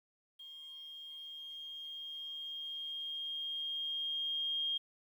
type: tone with level ramp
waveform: sine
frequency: 3228 Hz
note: G#7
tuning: 50 cents flat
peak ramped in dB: -48 to -32 dBFS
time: 0.39-4.78 s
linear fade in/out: 10 ms
effects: 11-bit